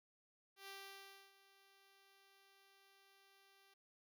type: tone with ADSR envelope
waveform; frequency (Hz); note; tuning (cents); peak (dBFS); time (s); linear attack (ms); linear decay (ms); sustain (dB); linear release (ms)
5% pulse; 392; G4; 0; -39; 0.56-3.74; 120; 640; -18; 6
effects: none